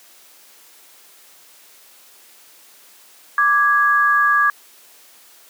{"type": "tone pair together", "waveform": "sine", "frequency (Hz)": [1172.4, 1658], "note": ["D6", "G#6"], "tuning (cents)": [-3, -3], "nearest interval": "tritone", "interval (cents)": 600, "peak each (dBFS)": -15, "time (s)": [3.38, 4.5], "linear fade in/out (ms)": 2, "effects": ["white hiss -48 dBFS RMS until 5.49 s", "high-pass 300 Hz 12 dB/octave"]}